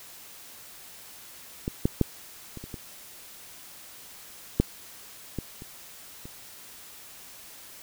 clicks, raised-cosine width 3 ms, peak -15 / -8 / -7 / -25 / -26 / -23 / -6 / -17 / -28 / -28 dBFS, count 10, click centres 1.679 / 1.855 / 2.013 / 2.573 / 2.64 / 2.742 / 4.6 / 5.387 / 5.621 / 6.255 s, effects white hiss -47 dBFS RMS until 7.82 s

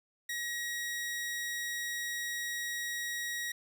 sawtooth tone, 1900 Hz, A#6, 33 cents sharp, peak -31 dBFS, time 0.29-3.52 s, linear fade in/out 5 ms, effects none

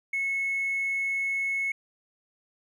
sine tone with hard clipping, 2192 Hz, C#7, 20 cents flat, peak -26 dBFS, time 0.13-1.72 s, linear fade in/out 5 ms, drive 1 dB, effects none

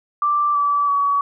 sine tone with pitch steps, 1174.7 / 1153.9 / 1133.4 Hz, D6 / D6 / C#6, 0 / -31 / +38 cents, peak -15 dBFS, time 0.22-1.21 s, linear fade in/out 2 ms, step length 330 ms, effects none

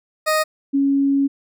20% pulse / sine tone pair in turn, 622 / 277.1 Hz, D#5 / C#4, -1 / -1 cents, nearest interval octave + major second, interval 1400 cents, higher first, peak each -11 / -14 dBFS, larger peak first, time 0.26-0.44 / 0.73-1.28 s, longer second, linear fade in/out 20 ms, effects none

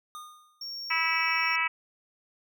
square tone with exponential decay, 1225 Hz, D#6, 27 cents flat, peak -38 dBFS, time 0.15-0.75 s, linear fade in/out 0 ms, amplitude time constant 130 ms
triangle tone, 5520 Hz, F8, 21 cents flat, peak -34 dBFS, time 0.61-1.56 s, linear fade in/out 5 ms
harmonic tone, 326.1 Hz, E4, 19 cents flat, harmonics 3 / 4 / 5 / 6 / 7 / 8 / 9, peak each -33 / -32 / -39 / -31 / -29 / -31 / -41 dBFS, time 0.9-1.68 s, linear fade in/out 10 ms
effects none

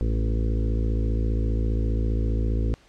harmonic tone with a mistuned harmonic, 55 Hz, A1, in tune, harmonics 1 / 2 / 4 / 5 / 6 / 7 / 8 / 9, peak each -22 / -28 / -34 / -36 / -38 / -39 / -40 / -41 dBFS, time 0.01-2.74 s, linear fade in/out 0 ms, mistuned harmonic 4, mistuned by -19 cents, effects pink hiss -56 dBFS RMS until 2.88 s + low-pass 6000 Hz 12 dB/octave

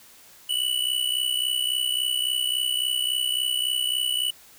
square tone with amplitude modulation, 2960 Hz, F#7, in tune, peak -20 dBFS, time 0.49-4.31 s, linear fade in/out 10 ms, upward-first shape sine, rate 63.6 Hz, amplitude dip 75%, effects white hiss -51 dBFS RMS until 4.58 s

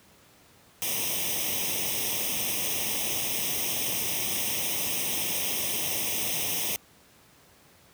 white noise with comb filter, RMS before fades -29 dBFS, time 0.82-6.76 s, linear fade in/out 0 ms, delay 0.34 ms, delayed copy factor +0.9, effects pink hiss -57 dBFS RMS until 7.93 s + high-pass 80 Hz 12 dB/octave

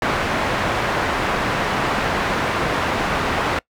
white low-pass noise, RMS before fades -21 dBFS, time 0.02-3.59 s, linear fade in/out 2 ms, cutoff 1500 Hz, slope 12 dB/octave, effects noise-tail reverb RT60 0.1 s tail -23 dB re dry

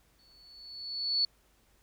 sine tone with exponential growth, 4435 Hz, C#8, in tune, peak -23 dBFS, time 0.19-1.25 s, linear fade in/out 2 ms, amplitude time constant 230 ms, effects added 50 Hz sine -68 dBFS peak until 1.82 s + pink hiss -68 dBFS RMS until 1.82 s

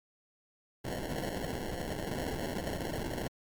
blue noise with sample-and-hold, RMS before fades -36 dBFS, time 0.84-3.28 s, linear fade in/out 10 ms, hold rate 1225 Hz, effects MP3 96 kbps

